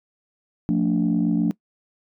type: tone cluster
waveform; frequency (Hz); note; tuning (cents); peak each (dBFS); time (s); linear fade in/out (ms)
sine; 176 / 224.2 / 290; F3 / A3 / D4; +14 / +33 / -22; -21; 0.69-1.51; 0
effects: noise-tail reverb RT60 0.1 s tail -22 dB re dry + tanh soft clip ceiling -12 dBFS